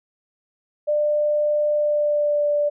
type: tone with pitch glide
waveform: sine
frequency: 596 to 587.1 Hz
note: D5 to D5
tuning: +25 to -1 cents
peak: -17 dBFS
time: 0.87-2.7 s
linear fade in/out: 20 ms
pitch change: -26 cents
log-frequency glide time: 1.73-2.47 s
effects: none